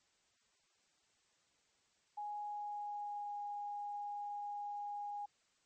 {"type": "tone with pitch glide", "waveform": "sine", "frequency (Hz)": [830.6, 821.5], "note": ["G#5", "G#5"], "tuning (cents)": [0, -19], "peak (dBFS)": -40, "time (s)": [2.17, 5.26], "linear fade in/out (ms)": 10, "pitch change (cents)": -19, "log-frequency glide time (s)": [2.41, 3.41], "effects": ["white hiss -75 dBFS RMS until 5.65 s", "MP3 32 kbps"]}